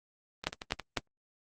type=two click trains; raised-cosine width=0.2 ms; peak=-20 / -10 dBFS; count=5 / 3; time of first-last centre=0.44-0.797 / 0.47-0.973 s; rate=11.2 / 3.98 Hz; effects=Opus 24 kbps